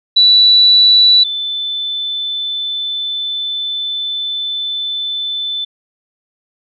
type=tone pair in turn; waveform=sine; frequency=3951 / 3520 Hz; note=B7 / A7; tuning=0 / 0 cents; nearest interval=major second; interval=200 cents; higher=first; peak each=-5 / -17 dBFS; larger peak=first; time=0.16-1.24 / 1.24-5.65 s; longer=second; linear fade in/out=10 ms; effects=none